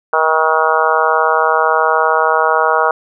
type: harmonic tone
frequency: 158.8 Hz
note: D#3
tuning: 36 cents sharp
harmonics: 3 / 4 / 5 / 6 / 7 / 8 / 9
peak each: -18 / -18 / -18 / -18 / -18 / -18 / -18 dBFS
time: 0.13-2.91 s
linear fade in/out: 2 ms
effects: none